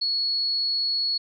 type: tone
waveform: sine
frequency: 4365 Hz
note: C#8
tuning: 28 cents flat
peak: -22 dBFS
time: 0.01-1.18 s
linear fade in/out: 10 ms
effects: none